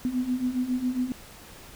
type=beating tone pair; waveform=sine; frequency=246.9 / 254.2 Hz; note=B3 / C4; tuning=0 / -50 cents; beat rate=7.3 Hz; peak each=-30 / -26 dBFS; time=0.05-1.12 s; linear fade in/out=0 ms; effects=pink hiss -47 dBFS RMS until 1.75 s